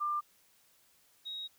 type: tone pair in turn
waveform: sine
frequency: 1193 / 3788 Hz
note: D6 / A#7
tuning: +27 / +27 cents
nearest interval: octave + minor sixth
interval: 2000 cents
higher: second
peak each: -30 / -38 dBFS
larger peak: first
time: 0-0.21 / 1.25-1.48 s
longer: second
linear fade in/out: 20 ms
effects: white hiss -67 dBFS RMS until 1.58 s